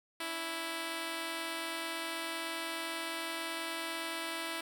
5% pulse tone pair together, 285.1 / 329.6 Hz, C#4 / E4, +49 / 0 cents, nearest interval minor third, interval 251 cents, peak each -36 / -25 dBFS, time 0.2-4.61 s, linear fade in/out 5 ms, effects none

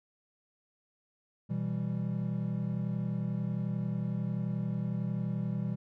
triangle chord, E minor, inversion second, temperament equal, 123.47 / 164.81 / 196 Hz, B2 / E3 / G3, 0 / 0 / 0 cents, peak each -33 dBFS, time 1.49-5.76 s, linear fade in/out 20 ms, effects none

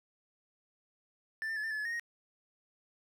triangle tone with pitch steps, 1770 / 1799 / 1714 / 1791 / 1724 / 1709 / 1853 / 1873 Hz, A6 / A6 / A6 / A6 / A6 / G#6 / A#6 / A#6, +10 / +38 / -46 / +30 / -36 / +49 / -11 / +8 cents, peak -32 dBFS, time 1.42-1.996 s, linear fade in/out 0 ms, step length 72 ms, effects none

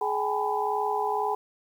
sine tone cluster, 422.2 / 782 / 844 / 997 Hz, G#4 / G5 / G#5 / B5, +29 / -4 / +28 / +16 cents, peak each -30 dBFS, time 0.01-1.35 s, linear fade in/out 5 ms, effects 9-bit

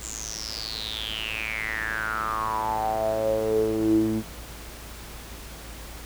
sawtooth tone with band-pass filter sweep, 109.8 Hz, A2, 3 cents flat, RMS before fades -27 dBFS, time 0-4.23 s, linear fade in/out 50 ms, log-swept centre 7600 to 260 Hz, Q 9.6, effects added 56 Hz sine -42 dBFS peak until 6.05 s + pink hiss -42 dBFS RMS until 6.05 s

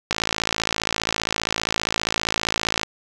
click train, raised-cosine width 0.2 ms, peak -3 dBFS, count 151, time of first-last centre 0.11-2.832 s, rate 55.1 Hz, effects none

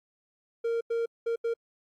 triangle tone bursts at uneven times, 463 Hz, A#4, 12 cents flat, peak -24 dBFS, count 4, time 0.64-0.81 / 0.9-1.06 / 1.26-1.36 / 1.44-1.54 s, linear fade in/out 10 ms, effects AAC 64 kbps

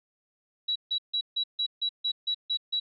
sine tone bursts, 3903 Hz, B7, 21 cents flat, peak -25 dBFS, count 10, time 0.68-2.8 s, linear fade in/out 10 ms, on 77 ms, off 150 ms, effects none

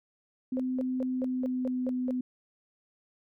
sine tone with pitch glide, 256 to 252.2 Hz, C4 to B3, -38 to +36 cents, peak -28 dBFS, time 0.52-2.21 s, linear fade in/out 5 ms, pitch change -26 cents, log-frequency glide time 1.1-1.92 s
sine tone bursts, 523.3 Hz, C5, in tune, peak -32 dBFS, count 8, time 0.57-2.108 s, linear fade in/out 0 ms, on 26 ms, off 190 ms
effects none

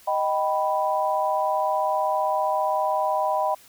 sine chord, Eb augmented, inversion none, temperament equal with one note detuned, 622.3 / 777.7 / 987.8 Hz, Eb5 / G5 / B5, 0 / -14 / 0 cents, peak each -25 dBFS, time 0.07-3.55 s, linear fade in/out 10 ms, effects white hiss -52 dBFS RMS until 3.68 s

